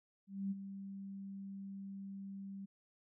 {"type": "tone with ADSR envelope", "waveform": "sine", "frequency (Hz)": 196, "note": "G3", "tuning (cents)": 0, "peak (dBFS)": -34, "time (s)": [0.27, 2.66], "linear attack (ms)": 240, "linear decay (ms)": 28, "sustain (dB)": -10, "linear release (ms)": 14, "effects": []}